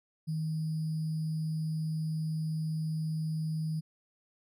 sine tone with sample-and-hold, 157.6 Hz, D#3, 23 cents sharp, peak -30 dBFS, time 0.27-3.81 s, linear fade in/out 20 ms, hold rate 4900 Hz, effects resampled to 32000 Hz

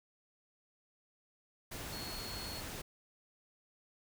sine tone in noise, 4336 Hz, C#8, 39 cents flat, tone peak -45 dBFS, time 1.92-2.61 s, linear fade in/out 10 ms, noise pink, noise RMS -44 dBFS, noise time 1.71-2.82 s, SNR -4 dB, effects none

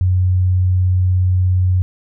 sine tone, 91.7 Hz, F#2, 15 cents flat, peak -11 dBFS, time 0.01-1.82 s, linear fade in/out 0 ms, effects none

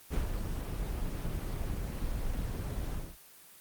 brown noise with ADSR envelope, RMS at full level -28 dBFS, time 0.1-3.17 s, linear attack 39 ms, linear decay 120 ms, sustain -6 dB, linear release 240 ms, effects white hiss -55 dBFS RMS until 3.6 s + Opus 24 kbps

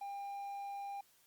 triangle tone, 800 Hz, G5, 35 cents sharp, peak -39 dBFS, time 0.01-1.01 s, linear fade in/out 5 ms, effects white hiss -69 dBFS RMS until 1.26 s + Opus 48 kbps

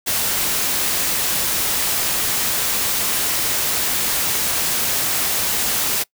white noise, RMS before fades -20 dBFS, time 0.06-6.04 s, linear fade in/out 20 ms, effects noise-tail reverb RT60 0.1 s tail -23 dB re dry

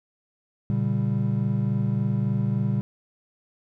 triangle chord, G diminished, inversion first, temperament just, 117.6 / 141.12 / 196 Hz, Bb2 / Db3 / G3, +16 / +31 / 0 cents, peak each -23 / -25 / -24 dBFS, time 0.7-2.81 s, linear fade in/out 0 ms, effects none

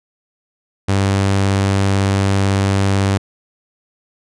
sawtooth tone, 98 Hz, G2, in tune, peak -9 dBFS, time 0.88-3.18 s, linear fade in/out 10 ms, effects resampled to 22050 Hz

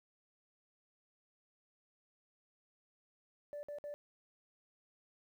sine tone bursts, 584 Hz, D5, 10 cents flat, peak -40 dBFS, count 3, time 3.53-3.94 s, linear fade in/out 0 ms, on 100 ms, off 55 ms, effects tanh soft clip ceiling -39 dBFS + 12-bit

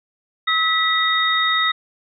sine tone cluster, 1286 / 1958 / 3717 Hz, E6 / B6 / A#7, -43 / -15 / -6 cents, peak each -20 dBFS, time 0.47-1.72 s, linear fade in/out 10 ms, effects none

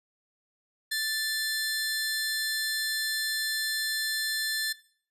sawtooth tone pair together, 1760 / 4166 Hz, A6 / C8, 0 / -8 cents, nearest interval octave + minor third, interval 1492 cents, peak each -26 / -29 dBFS, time 0.91-4.73 s, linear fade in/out 10 ms, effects noise-tail reverb RT60 0.5 s tail -18 dB re dry + resampled to 32000 Hz

